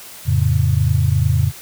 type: chord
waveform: sine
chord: F augmented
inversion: none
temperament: equal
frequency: 87.31 / 110 / 138.59 Hz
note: F2 / A2 / C#3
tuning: 0 / 0 / 0 cents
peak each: -17 dBFS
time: 0.25-1.52 s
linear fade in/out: 50 ms
effects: white hiss -37 dBFS RMS until 1.61 s